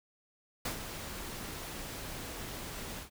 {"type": "noise with ADSR envelope", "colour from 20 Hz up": "pink", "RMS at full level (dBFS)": -34, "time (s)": [0.65, 3.1], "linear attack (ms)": 5, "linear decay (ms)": 100, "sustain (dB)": -8, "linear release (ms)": 110, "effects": []}